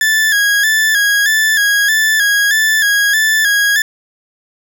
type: tone with vibrato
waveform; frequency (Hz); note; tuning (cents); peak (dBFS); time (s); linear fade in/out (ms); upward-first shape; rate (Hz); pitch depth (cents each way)
40% pulse; 1700; G#6; +40; -9; 0.01-3.82; 2; square; 1.6; 55
effects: none